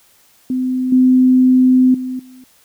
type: tone with level steps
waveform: sine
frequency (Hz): 255.8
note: C4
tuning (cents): -39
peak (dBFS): -15 / -7 / -20 / -37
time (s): 0.5-2.44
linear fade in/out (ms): 2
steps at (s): 0.92 / 1.94 / 2.19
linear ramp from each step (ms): 5
effects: white hiss -52 dBFS RMS until 2.64 s